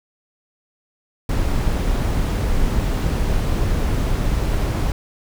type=noise; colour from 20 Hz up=brown; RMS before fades=-19 dBFS; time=1.29-4.92 s; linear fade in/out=2 ms; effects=none